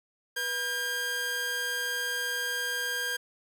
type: tone pair together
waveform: sawtooth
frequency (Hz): 487.8 / 1607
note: B4 / G6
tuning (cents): -21 / +43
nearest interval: octave + major sixth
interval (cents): 2064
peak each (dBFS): -36 / -26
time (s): 0.36-3.17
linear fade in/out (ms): 10
effects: none